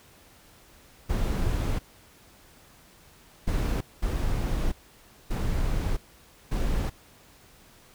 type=noise bursts at uneven times; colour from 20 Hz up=brown; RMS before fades=-26 dBFS; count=5; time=1.09-1.79 / 3.47-3.81 / 4.02-4.72 / 5.3-5.97 / 6.51-6.9 s; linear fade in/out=10 ms; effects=pink hiss -55 dBFS RMS until 7.94 s